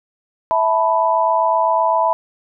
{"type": "chord", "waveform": "sine", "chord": "E suspended fourth", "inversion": "none", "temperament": "equal with one note detuned", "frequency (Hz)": [656.2, 880, 987.8], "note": ["E5", "A5", "B5"], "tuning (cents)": [-8, 0, 0], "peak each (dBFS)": [-18, -19, -16], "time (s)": [0.51, 2.13], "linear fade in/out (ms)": 0, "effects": []}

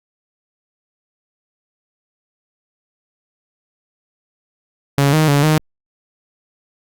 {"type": "tone with pitch steps", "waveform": "sawtooth", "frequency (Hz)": [140.3, 156, 142.8, 155], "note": ["C#3", "D#3", "D3", "D#3"], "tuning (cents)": [21, 5, -48, -6], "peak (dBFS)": -7, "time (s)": [4.98, 5.58], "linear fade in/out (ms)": 0, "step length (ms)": 150, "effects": ["Opus 48 kbps"]}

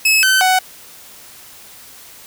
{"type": "tone with pitch steps", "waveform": "sawtooth", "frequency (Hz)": [2584, 1531, 746], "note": ["E7", "G6", "F#5"], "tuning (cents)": [-35, -41, 14], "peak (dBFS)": -7, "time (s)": [0.05, 0.59], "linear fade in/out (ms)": 5, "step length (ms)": 180, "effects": ["white hiss -40 dBFS RMS until 2.26 s"]}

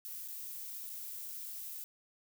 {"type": "noise with dropouts", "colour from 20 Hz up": "violet", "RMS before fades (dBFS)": -44, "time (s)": [0.05, 1.84], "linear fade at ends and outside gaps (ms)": 0, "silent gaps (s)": [[0.278, 0.284], [0.895, 0.899]], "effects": []}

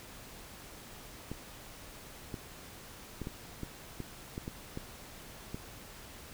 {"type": "clicks", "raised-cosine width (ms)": 3, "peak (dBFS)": -25, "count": 10, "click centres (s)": [1.316, 2.342, 3.217, 3.271, 3.633, 4.003, 4.379, 4.479, 4.774, 5.545], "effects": ["pink hiss -50 dBFS RMS until 6.33 s"]}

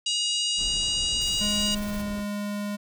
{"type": "harmonic tone", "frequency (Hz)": 956, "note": "A#5", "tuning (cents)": 43, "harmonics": [3, 4, 5, 6, 7, 8, 9], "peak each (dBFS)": [-26, -32, -31, -38, -35, -38, -37], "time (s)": [0.06, 1.75], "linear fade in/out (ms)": 5}
{"type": "noise", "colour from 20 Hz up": "brown", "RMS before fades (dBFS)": -37, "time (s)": [0.56, 2.25], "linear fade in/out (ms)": 50}
{"type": "noise with tremolo", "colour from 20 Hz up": "white", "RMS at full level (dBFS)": -42, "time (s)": [1.21, 2.02], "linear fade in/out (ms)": 5, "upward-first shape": "sine", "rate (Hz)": 18, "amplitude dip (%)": 55}
{"type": "tone with pitch glide", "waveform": "square", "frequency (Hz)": [207.7, 205.4], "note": ["G#3", "G#3"], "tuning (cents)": [0, -19], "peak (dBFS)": -29, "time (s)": [1.4, 2.77], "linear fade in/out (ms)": 20, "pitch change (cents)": -19, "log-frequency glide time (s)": [1.66, 2.08]}
{"effects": []}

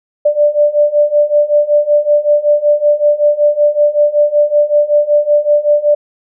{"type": "beating tone pair", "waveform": "sine", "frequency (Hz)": [587.3, 592.6], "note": ["D5", "D5"], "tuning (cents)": [0, 15], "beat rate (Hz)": 5.3, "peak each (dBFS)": [-12, -10], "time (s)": [0.25, 5.95], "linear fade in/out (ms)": 10, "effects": []}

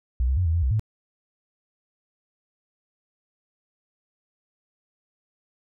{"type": "tone with pitch steps", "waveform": "sine", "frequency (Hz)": [61.8, 66, 90.8, 81, 85.1, 64.8, 108.5], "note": ["B1", "C2", "F#2", "E2", "F2", "C2", "A2"], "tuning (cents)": [2, 16, -32, -30, -44, -16, -24], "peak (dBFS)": -19, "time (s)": [0.2, 0.795], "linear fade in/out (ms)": 0, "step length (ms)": 85, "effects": []}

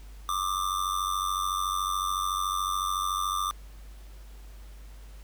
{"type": "tone with amplitude modulation", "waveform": "square", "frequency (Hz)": 1188, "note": "D6", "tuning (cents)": 20, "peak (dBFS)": -24, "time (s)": [0.29, 3.51], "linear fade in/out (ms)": 0, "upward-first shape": "sine", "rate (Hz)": 93.8, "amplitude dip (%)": 80, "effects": ["added 50 Hz sine -43 dBFS peak until 5.23 s", "pink hiss -57 dBFS RMS until 5.23 s"]}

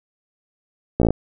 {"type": "slowing click train", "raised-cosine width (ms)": 2, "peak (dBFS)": -4, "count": 7, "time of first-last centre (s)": [1, 1.106], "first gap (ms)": 16, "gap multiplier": 1.04, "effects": []}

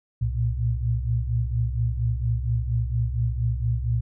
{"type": "tone cluster", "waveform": "sine", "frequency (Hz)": [64.2, 114, 118.3], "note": ["C2", "A#2", "A#2"], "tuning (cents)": [-32, -38, 26], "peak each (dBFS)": -26, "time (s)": [0.21, 4.01], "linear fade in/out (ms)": 10, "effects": []}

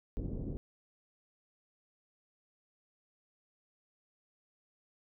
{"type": "low-pass noise", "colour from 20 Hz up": "pink", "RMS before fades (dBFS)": -38, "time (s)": [0.17, 0.57], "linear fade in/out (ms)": 0, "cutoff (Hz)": 400, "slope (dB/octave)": 24, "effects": []}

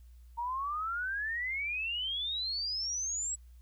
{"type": "exponential sweep", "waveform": "sine", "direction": "up", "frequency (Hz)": [925, 7860], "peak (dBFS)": -32, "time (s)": [0.37, 3.36], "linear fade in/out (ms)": 20, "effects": ["added 60 Hz sine -51 dBFS peak until 3.61 s", "white hiss -73 dBFS RMS until 3.61 s"]}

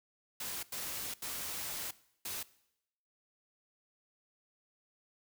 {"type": "noise bursts at uneven times", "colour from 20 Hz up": "white", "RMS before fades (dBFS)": -40, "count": 4, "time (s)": [[0.4, 0.63], [0.72, 1.14], [1.22, 1.91], [2.25, 2.43]], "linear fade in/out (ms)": 5, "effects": ["noise-tail reverb RT60 0.8 s tail -20 dB re dry"]}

